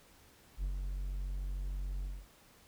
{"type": "tone with ADSR envelope", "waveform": "triangle", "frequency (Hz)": 46.8, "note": "F#1", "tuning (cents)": 20, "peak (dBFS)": -29, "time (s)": [0.57, 2.27], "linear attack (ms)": 63, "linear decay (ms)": 85, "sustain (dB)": -4, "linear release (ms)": 230, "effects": ["pink hiss -62 dBFS RMS until 2.67 s"]}